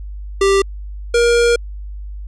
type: tone pair in turn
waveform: square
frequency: 392.8 / 472.7 Hz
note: G4 / A#4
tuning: +4 / +24 cents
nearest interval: minor third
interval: 320 cents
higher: second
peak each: -11 dBFS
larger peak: neither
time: 0.41-0.62 / 1.14-1.56 s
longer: second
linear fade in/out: 5 ms
effects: added 50 Hz sine -26 dBFS peak until 2.27 s + resampled to 22050 Hz